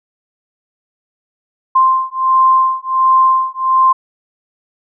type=beating tone pair; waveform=sine; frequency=1046.5 / 1047.9 Hz; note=C6 / C6; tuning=0 / +2 cents; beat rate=1.4 Hz; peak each=-12 dBFS; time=1.75-3.93 s; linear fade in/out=10 ms; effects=none